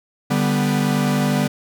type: chord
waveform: 45% pulse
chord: G major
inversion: second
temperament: equal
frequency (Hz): 146.83 / 196 / 246.9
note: D3 / G3 / B3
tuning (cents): 0 / 0 / 0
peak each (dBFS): -21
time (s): 0.3-1.48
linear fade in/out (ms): 10
effects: none